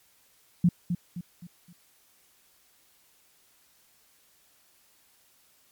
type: tone with echo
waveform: sine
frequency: 174.9 Hz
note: F3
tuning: 3 cents sharp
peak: -16 dBFS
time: 0.64-0.69 s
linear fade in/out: 5 ms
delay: 260 ms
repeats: 4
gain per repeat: -8 dB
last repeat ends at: 1.73 s
effects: white hiss -63 dBFS RMS until 5.71 s + MP3 96 kbps